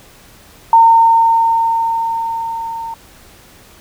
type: tone with level ramp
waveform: sine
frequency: 913 Hz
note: A#5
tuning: 36 cents flat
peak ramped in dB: -3 to -22 dBFS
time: 0.73-2.94 s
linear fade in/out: 2 ms
effects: pink hiss -43 dBFS RMS until 3.8 s